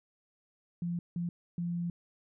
sine tone bursts at uneven times, 172.7 Hz, F3, 19 cents flat, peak -31 dBFS, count 3, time 0.82-0.99 / 1.16-1.29 / 1.58-1.9 s, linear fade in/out 2 ms, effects none

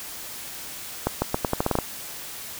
accelerating click train, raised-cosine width 1 ms, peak -7 dBFS, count 10, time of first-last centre 1.07-1.787 s, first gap 150 ms, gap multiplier 0.83, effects white hiss -37 dBFS RMS until 2.59 s

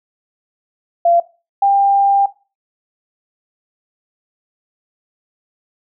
sine tone pair in turn, 686 / 795.6 Hz, F5 / G5, -31 / +25 cents, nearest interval minor third, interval 256 cents, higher second, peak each -9 dBFS, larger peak neither, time 1.05-1.2 / 1.62-2.26 s, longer second, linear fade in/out 5 ms, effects noise-tail reverb RT60 0.3 s tail -17 dB re dry

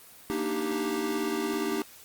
square chord, Eb major seventh, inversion second, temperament equal, 233.1 / 293.7 / 311.1 / 392 Hz, Bb3 / D4 / Eb4 / G4, 0 / 0 / 0 / 0 cents, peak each -36 / -36 / -34 / -32 dBFS, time 0.3-1.82 s, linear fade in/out 0 ms, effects white hiss -51 dBFS RMS until 2.04 s + Opus 24 kbps

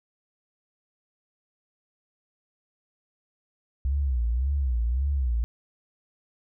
sine tone with vibrato, 63.9 Hz, C2, 40 cents flat, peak -22 dBFS, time 3.85-5.44 s, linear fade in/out 0 ms, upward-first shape sine, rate 1.8 Hz, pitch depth 190 cents each way, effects none

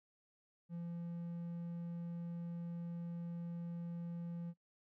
triangle tone, 170.8 Hz, F3, 38 cents flat, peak -39 dBFS, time 0.69-4.54 s, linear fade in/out 50 ms, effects noise-tail reverb RT60 0.1 s tail -22 dB re dry

